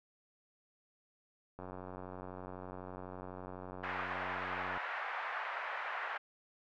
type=click train; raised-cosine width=1 ms; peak=-32 dBFS; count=294; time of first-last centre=1.59-4.775 s; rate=92 Hz
type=band-pass noise; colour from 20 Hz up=white; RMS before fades=-40 dBFS; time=3.83-6.18 s; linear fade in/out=10 ms; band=670 to 1900 Hz; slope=24 dB/octave
effects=none